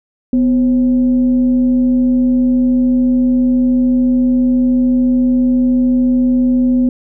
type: tone with frequency modulation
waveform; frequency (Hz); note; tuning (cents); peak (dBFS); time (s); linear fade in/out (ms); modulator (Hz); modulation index
sine; 250; B3; +21; -9; 0.33-6.89; 2; 287; 0.25
effects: none